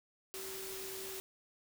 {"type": "tone in noise", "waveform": "sine", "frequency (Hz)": 382.9, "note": "G4", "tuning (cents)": -41, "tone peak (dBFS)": -46, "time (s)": [0.34, 1.2], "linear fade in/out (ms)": 0, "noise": "white", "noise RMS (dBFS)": -45, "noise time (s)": [0.34, 1.2], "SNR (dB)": -4, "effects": []}